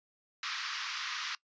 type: band-pass noise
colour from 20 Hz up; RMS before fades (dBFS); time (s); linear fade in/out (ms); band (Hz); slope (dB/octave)
pink; -38; 0.43-1.35; 2; 1100 to 5800; 48
effects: noise-tail reverb RT60 0.1 s tail -21 dB re dry + resampled to 16000 Hz